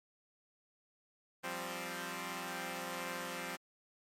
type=chord; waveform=5% pulse; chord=F suspended second; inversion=none; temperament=equal; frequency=174.61 / 196 / 261.6 Hz; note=F3 / G3 / C4; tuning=0 / 0 / 0 cents; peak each=-32 / -34 / -32 dBFS; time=1.43-3.57 s; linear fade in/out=20 ms; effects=MP3 64 kbps